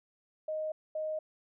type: tone pair in turn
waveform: sine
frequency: 622.3 / 622.3 Hz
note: D#5 / D#5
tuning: 0 / 0 cents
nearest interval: unison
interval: 0 cents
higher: neither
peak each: -32 / -32 dBFS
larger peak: neither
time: 0.48-0.72 / 0.95-1.19 s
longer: neither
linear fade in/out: 5 ms
effects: none